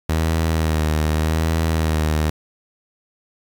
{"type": "tone with vibrato", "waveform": "sawtooth", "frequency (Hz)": 79.1, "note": "D#2", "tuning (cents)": 29, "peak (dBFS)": -13, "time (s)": [0.09, 2.3], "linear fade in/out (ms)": 5, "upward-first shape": "sine", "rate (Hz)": 0.84, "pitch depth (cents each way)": 44, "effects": ["7-bit"]}